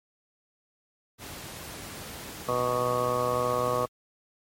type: noise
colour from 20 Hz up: pink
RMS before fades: -40 dBFS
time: 1.18-3.88 s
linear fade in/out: 50 ms
type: harmonic tone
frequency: 123.47 Hz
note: B2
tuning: in tune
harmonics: 1 / 2 / 3 / 4 / 5 / 6 / 7 / 8 / 9 / 10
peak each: -36 / -39 / -37 / -29 / -31 / -41 / -40 / -41 / -29 / -36 dBFS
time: 2.48-3.86 s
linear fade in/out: 10 ms
effects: high-pass 60 Hz 12 dB/octave + MP3 64 kbps